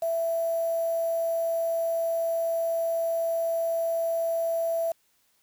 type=tone with quantisation; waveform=sine; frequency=664 Hz; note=E5; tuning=12 cents sharp; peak=-24 dBFS; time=0.02-4.92 s; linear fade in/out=5 ms; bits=7; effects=white hiss -68 dBFS RMS until 5.42 s